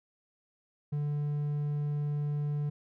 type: tone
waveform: triangle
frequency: 146.83 Hz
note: D3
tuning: in tune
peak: -27 dBFS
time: 0.92-2.7 s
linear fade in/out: 10 ms
effects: none